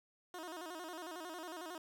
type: tone with vibrato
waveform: 15% pulse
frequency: 338 Hz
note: E4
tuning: 43 cents sharp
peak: -38 dBFS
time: 0.34-1.78 s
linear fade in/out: 2 ms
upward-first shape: square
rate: 11 Hz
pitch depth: 110 cents each way
effects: none